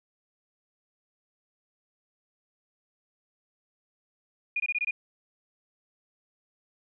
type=tone bursts; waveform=sine; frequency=2443 Hz; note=D#7; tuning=32 cents flat; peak=-25 dBFS; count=6; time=4.56-4.91 s; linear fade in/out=5 ms; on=40 ms; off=22 ms; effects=none